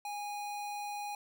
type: tone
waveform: square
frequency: 823 Hz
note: G#5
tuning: 16 cents flat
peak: -38 dBFS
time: 0.05-1.15 s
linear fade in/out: 2 ms
effects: none